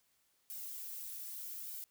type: noise with flanger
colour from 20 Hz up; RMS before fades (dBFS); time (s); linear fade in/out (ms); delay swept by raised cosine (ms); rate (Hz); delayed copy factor
violet; -45; 0.5-1.84; 0; 1.3 to 3.2; 0.81; +0.5
effects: white hiss -75 dBFS RMS until 1.9 s